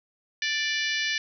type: harmonic tone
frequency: 587.3 Hz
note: D5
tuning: in tune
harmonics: 3 / 4 / 5 / 6 / 7 / 8 / 9 / 10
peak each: -29 / -31 / -33 / -35 / -36 / -37 / -38 / -39 dBFS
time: 0.42-1.18 s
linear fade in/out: 2 ms
effects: none